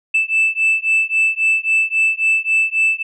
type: beating tone pair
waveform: sine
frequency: 2637 / 2640.7 Hz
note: E7 / E7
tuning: 0 / +2 cents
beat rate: 3.7 Hz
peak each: -15 dBFS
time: 0.14-3.03 s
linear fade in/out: 10 ms
effects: tanh soft clip ceiling -9 dBFS